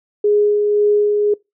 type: tone with tremolo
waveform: sine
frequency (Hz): 415.3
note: G#4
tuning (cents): 0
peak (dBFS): -10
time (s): 0.24-1.34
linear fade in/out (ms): 5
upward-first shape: sine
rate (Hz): 1.9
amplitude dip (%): 30
effects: noise-tail reverb RT60 0.2 s tail -23 dB re dry